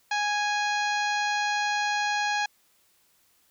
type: harmonic tone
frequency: 829 Hz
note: G#5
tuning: 3 cents flat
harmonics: 1 / 2 / 3 / 4 / 5 / 6 / 7 / 8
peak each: -27 / -29 / -33 / -38 / -36 / -43 / -44 / -42 dBFS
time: 0.11-2.46 s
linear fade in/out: 5 ms
effects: white hiss -65 dBFS RMS until 3.5 s